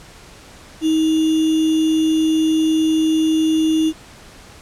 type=tone with sample-and-hold; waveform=sine; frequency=316.3 Hz; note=D#4; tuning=29 cents sharp; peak=-13 dBFS; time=0.81-3.93 s; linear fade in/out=50 ms; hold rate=3150 Hz; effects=pink hiss -42 dBFS RMS until 4.61 s + low-pass 9000 Hz 12 dB/octave